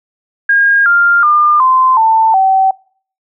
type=tone with pitch steps; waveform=sine; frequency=1624 / 1397.5 / 1202.7 / 1034.9 / 890.6 / 766.4 Hz; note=G#6 / F6 / D6 / C6 / A5 / G5; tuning=-39 / +1 / +41 / -19 / +21 / -39 cents; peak=-6 dBFS; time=0.49-2.71 s; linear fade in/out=5 ms; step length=370 ms; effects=noise-tail reverb RT60 0.5 s tail -25 dB re dry